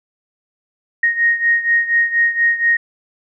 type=beating tone pair; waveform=sine; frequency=1864.7 / 1868.9 Hz; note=A#6 / A#6; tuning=0 / +4 cents; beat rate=4.2 Hz; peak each=-14 / -18 dBFS; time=1.03-2.77 s; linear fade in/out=5 ms; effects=none